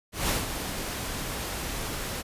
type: noise with ADSR envelope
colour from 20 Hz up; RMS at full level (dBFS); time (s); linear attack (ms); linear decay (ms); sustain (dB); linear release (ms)
pink; -25; 0.12-2.23; 170; 160; -8; 28
effects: resampled to 32000 Hz